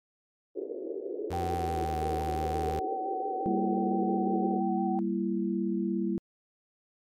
pink band-pass noise, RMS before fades -36 dBFS, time 0.55-4.6 s, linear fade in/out 20 ms, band 340 to 490 Hz, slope 48 dB/octave
sawtooth tone with pitch glide, 87.31 to 77.78 Hz, F2 to D#2, 0 to 0 cents, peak -29 dBFS, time 1.3-2.8 s, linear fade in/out 10 ms, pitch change -200 cents, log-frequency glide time 1.46-1.94 s
sine tone with vibrato, 764 Hz, G5, 45 cents flat, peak -31 dBFS, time 1.33-4.99 s, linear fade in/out 0 ms, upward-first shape square, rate 5.8 Hz, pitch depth 25 cents each way
sine chord, E diminished, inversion first, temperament equal with one note detuned, 196 / 233.1 / 336 Hz, G3 / Bb3 / E4, 0 / 0 / +33 cents, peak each -30 / -33 / -31 dBFS, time 3.46-6.18 s, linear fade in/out 0 ms
effects MP3 64 kbps

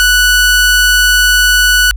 sawtooth tone, 1480 Hz, F#6, in tune, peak -3 dBFS, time 0-1.91 s, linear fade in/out 0 ms, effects added 50 Hz sine -18 dBFS peak until 1.96 s

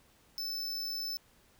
square tone, 5274 Hz, E8, in tune, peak -35 dBFS, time 0.38-1.17 s, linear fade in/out 0 ms, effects pink hiss -65 dBFS RMS until 1.59 s

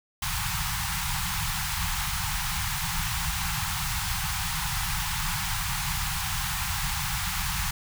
pink band-stop noise, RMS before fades -29 dBFS, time 0.22-7.71 s, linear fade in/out 5 ms, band 180 to 770 Hz, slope 96 dB/octave, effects none

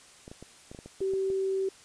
clicks, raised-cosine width 2 ms, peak -30 dBFS, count 10, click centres 0.279 / 0.315 / 0.426 / 0.715 / 0.748 / 0.789 / 0.86 / 1.006 / 1.136 / 1.302 s
sine tone, 384.7 Hz, G4, 33 cents flat, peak -26 dBFS, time 1.01-1.69 s, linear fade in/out 5 ms
effects white hiss -54 dBFS RMS until 1.84 s + resampled to 22050 Hz

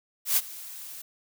blue noise with ADSR envelope, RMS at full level -21 dBFS, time 0.25-1.02 s, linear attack 120 ms, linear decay 37 ms, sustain -20 dB, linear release 6 ms, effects none

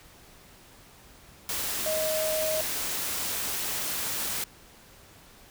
sine tone in noise, 627 Hz, D#5, 13 cents sharp, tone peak -27 dBFS, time 1.86-2.61 s, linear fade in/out 2 ms, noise white, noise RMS -31 dBFS, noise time 1.49-4.44 s, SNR +1 dB, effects pink hiss -53 dBFS RMS until 5.5 s

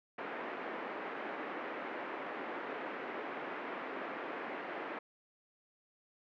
pink band-pass noise, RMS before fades -42 dBFS, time 0.18-4.99 s, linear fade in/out 5 ms, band 280 to 2200 Hz, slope 24 dB/octave, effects none

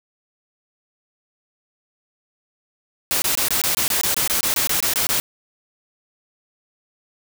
white noise bursts, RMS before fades -20 dBFS, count 16, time 3.11-5.2 s, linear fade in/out 0 ms, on 110 ms, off 22 ms, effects none

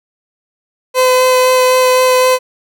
30% pulse tone with vibrato, 510 Hz, C5, 44 cents flat, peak -5 dBFS, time 0.94-2.39 s, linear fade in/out 50 ms, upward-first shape sine, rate 3.9 Hz, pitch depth 9 cents each way, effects none

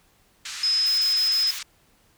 white band-pass noise, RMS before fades -35 dBFS, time 0.45-1.63 s, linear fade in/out 5 ms, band 1300 to 6900 Hz, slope 24 dB/octave
sine tone, 5100 Hz, D#8, 42 cents sharp, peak -19 dBFS, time 0.63-1.51 s, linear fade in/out 5 ms
blue noise bursts, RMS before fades -37 dBFS, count 5, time 0.86-1.588 s, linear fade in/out 5 ms, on 120 ms, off 32 ms
effects pink hiss -61 dBFS RMS until 2.17 s

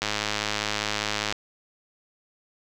click train, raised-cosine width 0.2 ms, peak -8 dBFS, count 138, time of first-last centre 0.02-1.325 s, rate 105 Hz, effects none

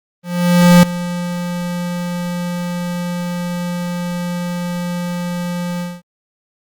square tone with ADSR envelope, 175.8 Hz, F3, 12 cents sharp, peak -4 dBFS, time 0.23-6.02 s, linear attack 600 ms, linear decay 4 ms, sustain -16 dB, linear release 220 ms, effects Opus 24 kbps

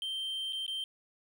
triangle tone with dropouts, 3136 Hz, G7, in tune, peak -32 dBFS, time 0.02-0.84 s, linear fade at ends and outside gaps 1 ms, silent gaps 0.525-0.531 / 0.664-0.679 s, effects 12-bit

